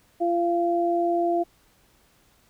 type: tone pair together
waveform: sine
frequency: 343 / 689 Hz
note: F4 / F5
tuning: -31 / -24 cents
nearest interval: octave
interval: 1207 cents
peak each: -23 dBFS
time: 0.2-1.44 s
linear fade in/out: 20 ms
effects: pink hiss -61 dBFS RMS until 2.49 s